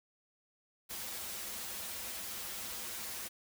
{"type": "noise with comb filter", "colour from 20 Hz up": "white", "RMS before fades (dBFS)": -42, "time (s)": [0.89, 3.29], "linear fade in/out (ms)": 20, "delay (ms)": 6.9, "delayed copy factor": -1, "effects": []}